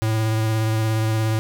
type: tone with vibrato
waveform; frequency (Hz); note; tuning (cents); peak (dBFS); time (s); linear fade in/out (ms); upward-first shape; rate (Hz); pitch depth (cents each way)
square; 110.3; A2; +5; -19; 0.02-1.39; 0; triangle; 17; 21
effects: none